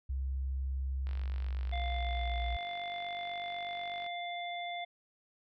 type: tone with pitch glide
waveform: sine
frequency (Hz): 66.5 to 59.59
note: C2 to A#1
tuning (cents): +29 to +39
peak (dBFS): -32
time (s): 0.09-2.57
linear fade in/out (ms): 10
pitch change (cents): -190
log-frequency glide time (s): 1.11-2.4
type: click train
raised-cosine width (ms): 0.3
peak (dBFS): -34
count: 145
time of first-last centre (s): 1.07-4.064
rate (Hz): 48.1
type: harmonic tone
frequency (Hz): 698.5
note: F5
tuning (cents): 0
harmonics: 1 / 3 / 5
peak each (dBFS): -38 / -43 / -45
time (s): 1.72-4.85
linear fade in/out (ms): 10
effects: none